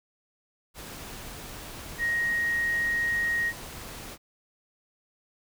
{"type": "tone in noise", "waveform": "sine", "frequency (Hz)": 1877, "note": "A#6", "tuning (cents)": 11, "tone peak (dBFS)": -24, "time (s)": [1.98, 3.53], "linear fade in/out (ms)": 50, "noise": "pink", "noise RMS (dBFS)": -41, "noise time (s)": [0.74, 4.18], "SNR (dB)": 14, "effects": []}